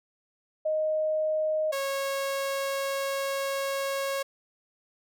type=tone pair in turn; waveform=sine / sawtooth; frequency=622 / 548.6 Hz; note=D#5 / C#5; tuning=-1 / -18 cents; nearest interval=major second; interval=217 cents; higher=first; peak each=-24 dBFS; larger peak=neither; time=0.65-1.72 / 1.72-4.23 s; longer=second; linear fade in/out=10 ms; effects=none